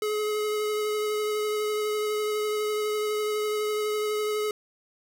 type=tone with vibrato; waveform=square; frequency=424.1 Hz; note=G#4; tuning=36 cents sharp; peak=-26 dBFS; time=0.02-4.51 s; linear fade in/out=2 ms; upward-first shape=triangle; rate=12 Hz; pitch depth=15 cents each way; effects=none